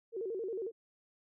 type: tone with vibrato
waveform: sine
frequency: 415.3 Hz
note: G#4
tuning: in tune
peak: -35 dBFS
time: 0.12-0.72 s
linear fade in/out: 50 ms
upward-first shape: square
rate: 11 Hz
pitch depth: 170 cents each way
effects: none